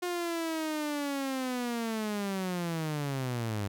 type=linear sweep; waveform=sawtooth; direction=down; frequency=358.4 to 98 Hz; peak=-27 dBFS; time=0.02-3.68 s; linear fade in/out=10 ms; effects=none